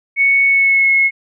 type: tone with pitch glide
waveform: sine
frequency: 2217 to 2175 Hz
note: C#7 to C#7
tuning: 0 to -33 cents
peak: -9 dBFS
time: 0.16-1.11 s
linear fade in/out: 50 ms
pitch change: -33 cents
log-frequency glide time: 0.46-0.91 s
effects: none